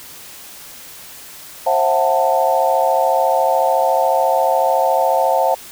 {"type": "chord", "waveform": "sine", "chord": "F# half-diminished seventh", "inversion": "second", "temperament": "just", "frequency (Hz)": [532.8, 666, 740, 888], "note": ["C5", "E5", "F#5", "A5"], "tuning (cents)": [31, 18, 0, 16], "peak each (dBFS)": -18, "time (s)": [1.66, 5.55], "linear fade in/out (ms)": 10, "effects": ["white hiss -37 dBFS RMS until 5.71 s"]}